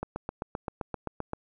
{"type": "click train", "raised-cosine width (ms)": 1, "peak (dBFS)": -18, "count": 11, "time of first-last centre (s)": [0.03, 1.334], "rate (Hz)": 7.67, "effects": []}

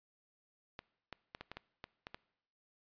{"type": "clicks", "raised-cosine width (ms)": 0.3, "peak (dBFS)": -28, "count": 9, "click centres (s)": [0.791, 1.127, 1.349, 1.41, 1.516, 1.57, 1.841, 2.069, 2.145], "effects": ["noise-tail reverb RT60 0.8 s tail -22 dB re dry", "resampled to 11025 Hz"]}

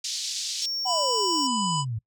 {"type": "band-pass noise", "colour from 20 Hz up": "pink", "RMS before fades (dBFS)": -31, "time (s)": [0.04, 0.66], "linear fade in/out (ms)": 5, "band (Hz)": [3900, 6600], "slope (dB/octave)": 24}
{"type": "tone", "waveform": "triangle", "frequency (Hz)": 5500, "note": "F8", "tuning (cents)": -27, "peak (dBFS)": -26, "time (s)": [0.62, 1.47], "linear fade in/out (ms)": 2}
{"type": "harmonic tone", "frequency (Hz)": 995, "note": "B5", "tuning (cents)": 13, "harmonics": [1, 3, 5, 7, 8], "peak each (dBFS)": [-27, -32, -34, -35, -36], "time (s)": [0.85, 1.85], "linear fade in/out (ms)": 50}
{"type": "exponential sweep", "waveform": "sine", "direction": "down", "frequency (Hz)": [784, 104.2], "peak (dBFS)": -27, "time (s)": [0.85, 1.99], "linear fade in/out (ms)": 10}
{"effects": ["noise-tail reverb RT60 0.1 s tail -24 dB re dry"]}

